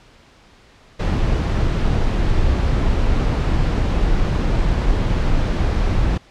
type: noise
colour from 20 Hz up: brown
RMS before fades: -17 dBFS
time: 0.99-6.18 s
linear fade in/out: 10 ms
effects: pink hiss -49 dBFS RMS until 6.3 s + low-pass 5000 Hz 12 dB/octave